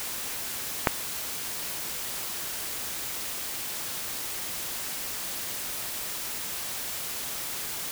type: click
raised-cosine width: 0.5 ms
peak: -3 dBFS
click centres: 0.872 s
effects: white hiss -34 dBFS RMS until 7.91 s